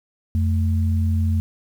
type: tone pair together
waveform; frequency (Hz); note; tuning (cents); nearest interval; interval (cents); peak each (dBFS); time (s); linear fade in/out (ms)
sine; 87.31 / 220; F2 / A3; 0 / 0; octave + major third; 1600; -17 / -26; 0.35-1.4; 0
effects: 8-bit